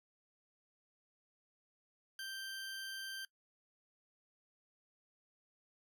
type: tone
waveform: 20% pulse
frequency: 1568 Hz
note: G6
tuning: in tune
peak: -38 dBFS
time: 2.19-3.25 s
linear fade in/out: 2 ms
effects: noise-tail reverb RT60 0.1 s tail -21 dB re dry